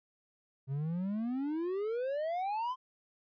triangle exponential sweep, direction up, 131 to 1053 Hz, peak -30 dBFS, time 0.67-2.76 s, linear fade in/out 50 ms, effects resampled to 11025 Hz

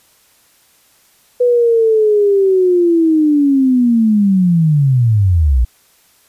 sine linear sweep, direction down, 495.2 to 55.7 Hz, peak -8 dBFS, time 1.4-5.65 s, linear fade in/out 10 ms, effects white hiss -52 dBFS RMS until 6.28 s + resampled to 32000 Hz

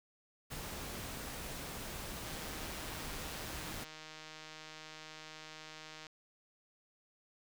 pink noise, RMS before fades -44 dBFS, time 0.5-3.85 s, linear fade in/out 20 ms
click train, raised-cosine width 0.2 ms, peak -32 dBFS, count 595, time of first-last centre 2.26-6.068 s, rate 156 Hz
effects none

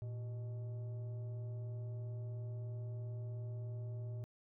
sine tone with frequency modulation, 114.5 Hz, A#2, 31 cents flat, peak -39 dBFS, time 0.02-4.24 s, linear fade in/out 0 ms, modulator 501 Hz, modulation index 0.27, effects tanh soft clip ceiling -37 dBFS

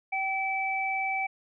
sine tone pair together, 771.1 / 2309 Hz, G5 / D7, -29 / -30 cents, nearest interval octave + perfect fifth, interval 1899 cents, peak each -30 / -29 dBFS, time 0.12-1.27 s, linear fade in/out 10 ms, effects none

